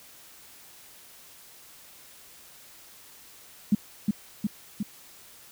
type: tone with echo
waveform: sine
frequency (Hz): 207.7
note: G#3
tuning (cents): 0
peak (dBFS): -16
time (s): 3.72-3.75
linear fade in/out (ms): 5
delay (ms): 360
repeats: 3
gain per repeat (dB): -3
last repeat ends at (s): 4.83
effects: white hiss -51 dBFS RMS until 5.51 s